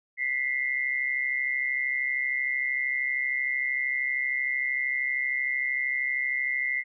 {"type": "tone pair together", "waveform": "sine", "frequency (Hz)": [1981, 2114], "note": ["B6", "C7"], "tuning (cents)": [5, 17], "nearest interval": "minor second", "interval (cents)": 112, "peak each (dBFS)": -28, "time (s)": [0.17, 6.84], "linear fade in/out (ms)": 50, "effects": []}